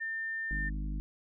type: tone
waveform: sine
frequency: 1800 Hz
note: A6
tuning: 39 cents sharp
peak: -33 dBFS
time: 0-0.7 s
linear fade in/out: 20 ms
type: harmonic tone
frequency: 50.9 Hz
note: G#1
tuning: 34 cents flat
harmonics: 1 / 3 / 4 / 5 / 6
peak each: -33 / -43 / -45 / -47 / -49 dBFS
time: 0.51-1 s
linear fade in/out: 0 ms
effects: none